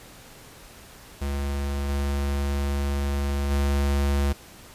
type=tone with level steps; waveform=square; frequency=70.3 Hz; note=C#2; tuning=25 cents sharp; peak=-26 / -24 / -21 dBFS; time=1.21-4.33 s; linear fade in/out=10 ms; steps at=1.88 / 3.5 s; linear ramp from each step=20 ms; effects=pink hiss -47 dBFS RMS until 4.74 s + resampled to 32000 Hz